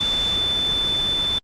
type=tone in noise; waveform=sine; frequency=3520 Hz; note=A7; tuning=in tune; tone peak=-19 dBFS; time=0-1.39 s; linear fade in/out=10 ms; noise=pink; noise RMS=-30 dBFS; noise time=0-1.39 s; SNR=+8 dB; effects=low-pass 7000 Hz 12 dB/octave + Opus 48 kbps